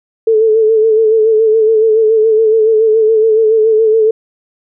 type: tone with vibrato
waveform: sine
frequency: 440 Hz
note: A4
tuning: in tune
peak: -6 dBFS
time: 0.27-4.11 s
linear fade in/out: 5 ms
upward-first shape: sine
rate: 7.1 Hz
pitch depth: 44 cents each way
effects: none